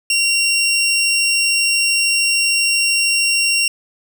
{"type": "tone", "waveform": "20% pulse", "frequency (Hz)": 2753, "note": "F7", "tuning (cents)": -25, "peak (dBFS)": -9, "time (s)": [0.1, 3.68], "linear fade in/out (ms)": 2, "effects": []}